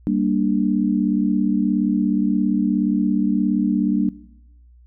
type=chord; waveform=sine; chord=G minor; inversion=none; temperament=equal with one note detuned; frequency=196 / 233.1 / 294.9 Hz; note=G3 / Bb3 / D4; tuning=0 / 0 / +7 cents; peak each=-21 dBFS; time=0.07-4.09 s; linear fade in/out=0 ms; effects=noise-tail reverb RT60 0.9 s tail -19 dB re dry + added 60 Hz sine -46 dBFS peak until 4.86 s